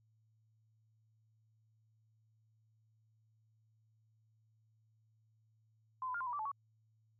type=tone with pitch steps; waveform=sine; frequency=1032 / 1006 / 1406 / 1036 / 971 / 1163 / 868 / 1120 Hz; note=C6 / B5 / F6 / C6 / B5 / D6 / A5 / C#6; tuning=-24 / +32 / +11 / -17 / -30 / -17 / -24 / +18 cents; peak=-37 dBFS; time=6.02-6.516 s; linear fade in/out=2 ms; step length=62 ms; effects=added 110 Hz sine -70 dBFS peak until 7.19 s